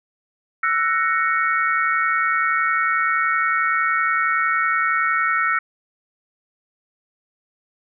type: chord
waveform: sine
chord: F# dominant seventh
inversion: third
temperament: equal with one note detuned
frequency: 1329.2 / 1480 / 1864.7 / 2217 Hz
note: E6 / F#6 / A#6 / C#7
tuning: +14 / 0 / 0 / 0 cents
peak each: -20 / -24 / -23 / -25 dBFS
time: 0.63-5.59 s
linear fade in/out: 5 ms
effects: none